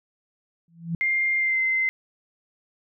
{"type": "tone with exponential growth", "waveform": "sine", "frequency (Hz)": 167.4, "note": "E3", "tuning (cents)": 27, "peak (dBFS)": -21, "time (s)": [0.68, 0.95], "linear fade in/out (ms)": 2, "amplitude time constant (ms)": 58}
{"type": "tone with pitch glide", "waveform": "sine", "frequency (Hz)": [2109, 2069], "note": ["C7", "C7"], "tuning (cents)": [13, -20], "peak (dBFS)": -20, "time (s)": [1.01, 1.89], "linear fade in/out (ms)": 0, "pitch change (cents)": -33, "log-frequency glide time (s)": [1.38, 1.59]}
{"effects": []}